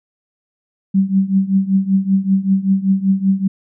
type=tone with tremolo; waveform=sine; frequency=193.1 Hz; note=G3; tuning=26 cents flat; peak=-8 dBFS; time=0.94-3.48 s; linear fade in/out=10 ms; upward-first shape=triangle; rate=5.2 Hz; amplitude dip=90%; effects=none